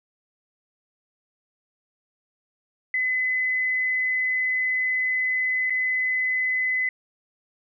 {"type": "tone with dropouts", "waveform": "sine", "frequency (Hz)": 2021, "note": "B6", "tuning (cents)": 39, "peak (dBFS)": -21, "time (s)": [2.94, 6.89], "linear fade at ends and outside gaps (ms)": 2, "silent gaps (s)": [5.698, 5.704], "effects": []}